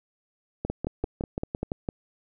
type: two click trains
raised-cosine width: 2 ms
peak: -15 / -15 dBFS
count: 8 / 6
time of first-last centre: 0.7-1.888 / 0.65-1.63 s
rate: 5.89 / 5.1 Hz
effects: none